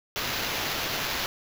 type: noise with sample-and-hold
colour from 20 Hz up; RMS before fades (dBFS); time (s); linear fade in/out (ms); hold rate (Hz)
violet; -30; 0.16-1.26; 0; 8820
effects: none